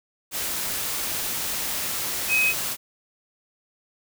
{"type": "tone in noise", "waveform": "sine", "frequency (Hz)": 2534, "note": "D#7", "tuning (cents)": 31, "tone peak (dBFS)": -18, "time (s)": [2.28, 2.54], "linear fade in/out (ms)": 50, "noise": "white", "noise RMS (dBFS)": -28, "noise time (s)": [0.31, 2.77], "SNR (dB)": 7, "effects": []}